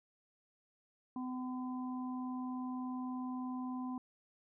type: harmonic tone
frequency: 253.8 Hz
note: B3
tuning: 47 cents sharp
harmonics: 1 / 3 / 4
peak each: -38 / -50 / -48 dBFS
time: 1.16-3.98 s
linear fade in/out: 2 ms
effects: none